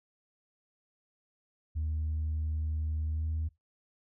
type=tone with pitch glide; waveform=sine; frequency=77.78 to 79.19 Hz; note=D#2 to D#2; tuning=0 to +31 cents; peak=-28 dBFS; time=1.75-3.49 s; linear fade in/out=20 ms; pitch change=+31 cents; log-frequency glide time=3.12-3.26 s; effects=noise-tail reverb RT60 0.2 s tail -22 dB re dry + tanh soft clip ceiling -27 dBFS